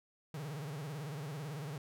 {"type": "tone with vibrato", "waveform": "45% pulse", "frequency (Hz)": 147.2, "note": "D3", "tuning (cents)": 4, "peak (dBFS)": -40, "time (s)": [0.34, 1.78], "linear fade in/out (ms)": 2, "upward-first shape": "sine", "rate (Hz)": 18, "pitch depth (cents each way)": 170, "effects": []}